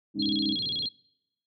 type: chord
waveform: sine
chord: Ab suspended fourth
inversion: none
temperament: equal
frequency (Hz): 207.7 / 277.2 / 311.1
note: Ab3 / Db4 / Eb4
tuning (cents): 0 / 0 / 0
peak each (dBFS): -31 / -32 / -30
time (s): 0.14-0.57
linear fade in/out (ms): 50
type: band-pass noise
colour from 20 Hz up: pink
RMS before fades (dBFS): -44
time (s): 0.15-0.87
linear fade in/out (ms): 10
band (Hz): 110 to 360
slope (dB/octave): 24
type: tone with vibrato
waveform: sine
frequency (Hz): 3729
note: A#7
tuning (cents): 0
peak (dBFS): -28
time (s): 0.19-0.89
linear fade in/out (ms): 10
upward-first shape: square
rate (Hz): 15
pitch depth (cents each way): 200
effects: noise-tail reverb RT60 0.9 s tail -25 dB re dry